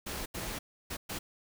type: noise bursts at uneven times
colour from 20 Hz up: pink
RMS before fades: -38 dBFS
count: 4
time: 0.06-0.26 / 0.34-0.59 / 0.9-0.97 / 1.09-1.19 s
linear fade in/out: 10 ms
effects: none